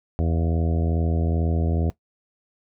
harmonic tone with a mistuned harmonic, 82.3 Hz, E2, 2 cents flat, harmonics 1 / 2 / 3 / 4 / 5 / 6 / 7 / 8 / 9, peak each -21 / -27 / -31 / -33 / -35 / -37 / -38 / -39 / -40 dBFS, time 0.19-1.9 s, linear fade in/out 0 ms, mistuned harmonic 9, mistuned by -68 cents, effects noise-tail reverb RT60 0.1 s tail -17 dB re dry

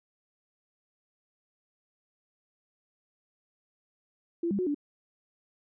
sine tone with pitch steps, 339.5 / 200 / 365.3 / 290.4 Hz, F4 / G3 / F#4 / D4, -49 / +35 / -22 / -19 cents, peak -26 dBFS, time 4.43-4.746 s, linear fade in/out 5 ms, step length 79 ms, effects none

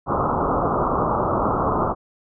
white low-pass noise, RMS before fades -21 dBFS, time 0.06-1.95 s, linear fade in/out 50 ms, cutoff 1300 Hz, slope 96 dB/octave, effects none

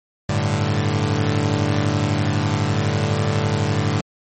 sawtooth chord, G suspended second, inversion none, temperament equal, 98 / 110 / 146.83 Hz, G2 / A2 / D3, 0 / 0 / 0 cents, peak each -18 dBFS, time 0.29-4.01 s, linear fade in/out 5 ms, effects MP3 32 kbps

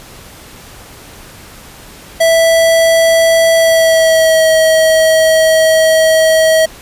square tone with pitch glide, 658 to 639.6 Hz, E5 to D#5, -3 to +48 cents, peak -7 dBFS, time 2.2-6.66 s, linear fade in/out 10 ms, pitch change -49 cents, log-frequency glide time 3.55-4.49 s, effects pink hiss -35 dBFS RMS until 6.81 s + resampled to 32000 Hz

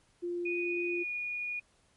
sine tone, 349.2 Hz, F4, in tune, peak -32 dBFS, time 0.22-1.04 s, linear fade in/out 20 ms
sine tone with pitch glide, 2474 to 2447 Hz, D#7 to D#7, -10 to -29 cents, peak -33 dBFS, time 0.45-1.6 s, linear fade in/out 10 ms, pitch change -19 cents, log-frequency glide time 0.92-1.08 s
effects pink hiss -68 dBFS RMS until 1.96 s + MP3 48 kbps

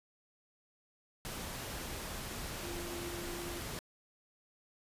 sine tone in noise, 346.6 Hz, F4, 13 cents flat, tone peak -43 dBFS, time 2.63-3.6 s, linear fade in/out 0 ms, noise pink, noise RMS -42 dBFS, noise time 1.25-3.79 s, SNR -4 dB, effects resampled to 32000 Hz

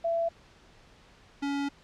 sine / square tone pair in turn, 670 / 281.7 Hz, E5 / C#4, +28 / +28 cents, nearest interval octave + minor third, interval 1500 cents, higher first, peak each -25 / -29 dBFS, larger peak first, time 0.04-0.29 / 1.42-1.69 s, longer second, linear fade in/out 10 ms, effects pink hiss -57 dBFS RMS until 1.83 s + low-pass 5000 Hz 12 dB/octave

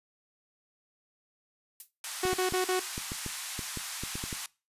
violet noise with exponential decay, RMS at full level -37 dBFS, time 1.8-1.91 s, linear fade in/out 2 ms, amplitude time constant 22 ms
white band-pass noise, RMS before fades -39 dBFS, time 2.04-4.46 s, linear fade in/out 2 ms, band 850 to 11000 Hz, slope 24 dB/octave
sawtooth tone bursts, 369.2 Hz, F#4, 4 cents flat, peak -22 dBFS, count 4, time 2.23-2.796 s, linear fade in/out 5 ms, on 110 ms, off 42 ms
clicks, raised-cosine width 3 ms, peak -24 dBFS, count 12, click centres 2.253 / 2.33 / 2.524 / 2.979 / 3.119 / 3.263 / 3.592 / 3.773 / 4.036 / 4.155 / 4.239 / 4.328 s
effects noise-tail reverb RT60 0.3 s tail -22 dB re dry + resampled to 32000 Hz

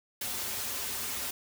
white noise with comb filter, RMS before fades -35 dBFS, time 0.21-1.31 s, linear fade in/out 5 ms, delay 6.2 ms, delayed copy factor -0.85, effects none

